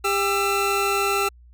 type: tone pair together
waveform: 25% pulse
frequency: 398.7 / 1340 Hz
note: G4 / E6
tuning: +29 / +28 cents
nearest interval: octave + major sixth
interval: 2099 cents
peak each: -19 dBFS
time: 0.04-1.29 s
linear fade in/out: 10 ms
effects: added 60 Hz sine -46 dBFS peak until 1.53 s